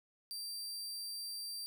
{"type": "tone", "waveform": "sawtooth", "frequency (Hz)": 4699, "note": "D8", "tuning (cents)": 0, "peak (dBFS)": -38, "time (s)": [0.31, 1.66], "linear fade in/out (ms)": 0, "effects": []}